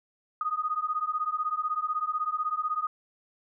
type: beating tone pair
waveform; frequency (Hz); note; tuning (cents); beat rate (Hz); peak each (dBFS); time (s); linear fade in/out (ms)
sine; 1234 / 1250; D#6 / D#6; -15 / +8; 16; -30; 0.41-2.87; 2
effects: none